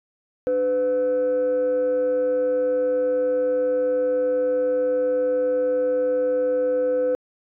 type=tone pair together; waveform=sine; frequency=295 / 504.2 Hz; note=D4 / B4; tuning=+8 / +36 cents; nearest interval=major sixth; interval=928 cents; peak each=-28 / -17 dBFS; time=0.47-7.15 s; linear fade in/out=0 ms; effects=tanh soft clip ceiling -16 dBFS